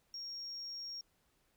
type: tone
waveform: triangle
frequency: 5570 Hz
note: F8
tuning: 5 cents flat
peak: -39 dBFS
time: 0.14-1.01 s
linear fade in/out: 2 ms
effects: tanh soft clip ceiling -39 dBFS + pink hiss -75 dBFS RMS until 1.56 s